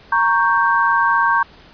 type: chord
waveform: sine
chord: G diminished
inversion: first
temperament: equal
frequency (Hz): 932.3 / 1108.7 / 1568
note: Bb5 / Db6 / G6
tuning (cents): 0 / 0 / 0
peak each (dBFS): -17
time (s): 0.12-1.43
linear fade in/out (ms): 5
effects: pink hiss -45 dBFS RMS until 1.73 s + resampled to 11025 Hz